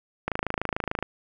click train, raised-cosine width 0.5 ms, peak -11 dBFS, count 21, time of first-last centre 0.28-1.026 s, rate 26.8 Hz, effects none

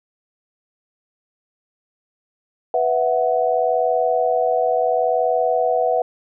sine chord, B suspended fourth, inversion none, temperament equal, 493.9 / 659.3 / 740 Hz, B4 / E5 / F#5, 0 / 0 / 0 cents, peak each -20 dBFS, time 2.74-6.02 s, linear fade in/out 2 ms, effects none

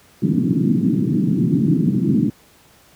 pink band-pass noise, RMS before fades -17 dBFS, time 0.22-2.3 s, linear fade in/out 5 ms, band 130 to 320 Hz, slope 48 dB/octave, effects pink hiss -51 dBFS RMS until 2.95 s + high-pass 60 Hz 12 dB/octave

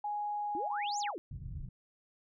sine tone with pitch glide, 830.6 to 823.4 Hz, G#5 to G#5, 0 to -15 cents, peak -33 dBFS, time 0.04-1.11 s, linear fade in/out 5 ms, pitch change -15 cents, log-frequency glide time 0.34-0.9 s
sine exponential two-way sweep, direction up then down, 291.3 to 7480 to 291.3 Hz, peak -38 dBFS, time 0.55-1.18 s, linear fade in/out 0 ms, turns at 0.99 s
white low-pass noise, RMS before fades -42 dBFS, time 1.31-1.69 s, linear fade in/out 5 ms, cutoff 130 Hz, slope 24 dB/octave
effects none

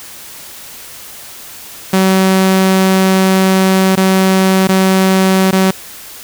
sawtooth tone with dropouts, 189.6 Hz, F#3, 43 cents sharp, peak -4 dBFS, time 1.93-5.71 s, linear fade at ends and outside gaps 5 ms, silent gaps 3.955-3.973 / 4.673-4.689 / 5.511-5.527 s, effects white hiss -32 dBFS RMS until 6.23 s

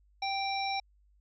harmonic tone, 784 Hz, G5, in tune, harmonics 1 / 3 / 5 / 7, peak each -32 / -37 / -39 / -40 dBFS, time 0.22-0.8 s, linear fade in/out 5 ms, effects added 50 Hz sine -62 dBFS peak until 1.2 s

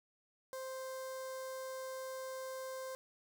sawtooth tone with notch filter, 523.3 Hz, C5, in tune, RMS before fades -44 dBFS, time 0.53-2.95 s, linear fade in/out 0 ms, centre 2700 Hz, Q 0.88, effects none

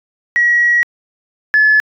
sine tone pair in turn, 1913 / 1720.6 Hz, A#6 / A6, +44 / -39 cents, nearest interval major second, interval 183 cents, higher first, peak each -8 / -6 dBFS, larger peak second, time 0.36-0.83 / 1.54-1.8 s, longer first, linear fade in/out 0 ms, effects tanh soft clip ceiling -3 dBFS

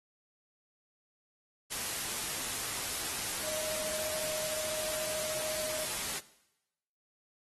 sine tone in noise, 621 Hz, D#5, 3 cents flat, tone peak -39 dBFS, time 3.43-5.85 s, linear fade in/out 20 ms, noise white, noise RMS -36 dBFS, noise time 1.7-6.2 s, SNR -6 dB, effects noise-tail reverb RT60 0.9 s tail -18 dB re dry + AAC 32 kbps

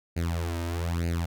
sawtooth tone with flanger, 84.6 Hz, E2, 45 cents sharp, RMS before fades -29 dBFS, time 0.16-1.26 s, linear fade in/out 10 ms, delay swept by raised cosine 0.44 to 3.24 ms, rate 1.1 Hz, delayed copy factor +0.85, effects none

